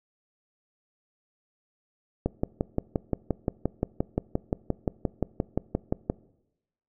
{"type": "click train", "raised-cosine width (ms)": 2, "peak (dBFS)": -11, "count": 23, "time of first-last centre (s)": [2.26, 6.099], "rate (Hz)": 5.73, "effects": ["noise-tail reverb RT60 0.9 s tail -22 dB re dry"]}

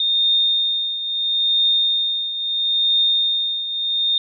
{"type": "tone with tremolo", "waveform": "sine", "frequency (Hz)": 3656, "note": "A#7", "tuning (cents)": -34, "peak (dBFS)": -13, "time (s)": [0, 4.18], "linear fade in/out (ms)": 2, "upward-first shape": "triangle", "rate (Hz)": 0.75, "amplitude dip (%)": 70, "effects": []}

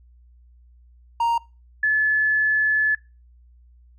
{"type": "tone pair in turn", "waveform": ["triangle", "sine"], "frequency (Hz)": [932.3, 1724.7], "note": ["A#5", "A6"], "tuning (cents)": [0, -35], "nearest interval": "major seventh", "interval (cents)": 1065, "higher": "second", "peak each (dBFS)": -16, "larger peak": "neither", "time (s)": [[1.2, 1.38], [1.83, 2.95]], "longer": "second", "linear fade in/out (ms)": 5, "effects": ["noise-tail reverb RT60 0.3 s tail -23 dB re dry", "added 60 Hz sine -49 dBFS peak until 3.98 s"]}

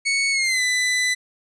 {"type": "tone with pitch glide", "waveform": "sawtooth", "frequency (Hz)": [2217, 1998.1], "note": ["C#7", "B6"], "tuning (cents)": [0, 20], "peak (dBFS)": -15, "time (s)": [0.05, 1.15], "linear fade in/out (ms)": 20, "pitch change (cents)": -180, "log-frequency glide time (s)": [0.31, 0.62], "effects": ["resampled to 22050 Hz"]}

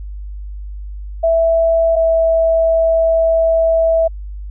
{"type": "tone pair in turn", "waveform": "sine", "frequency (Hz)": [659.3, 655.1], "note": ["E5", "E5"], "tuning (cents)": [0, -11], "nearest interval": "unison", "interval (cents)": 11, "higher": "first", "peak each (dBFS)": -10, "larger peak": "neither", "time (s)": [[1.23, 1.96], [1.96, 4.08]], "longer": "second", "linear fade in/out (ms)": 10, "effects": ["added 50 Hz sine -25 dBFS peak until 4.5 s"]}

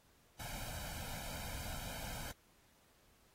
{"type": "noise with comb filter", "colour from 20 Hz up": "pink", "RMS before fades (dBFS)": -45, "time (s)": [0.39, 2.32], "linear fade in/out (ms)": 10, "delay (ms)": 1.3, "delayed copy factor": 0.8, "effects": ["pink hiss -70 dBFS RMS until 3.34 s", "AAC 48 kbps"]}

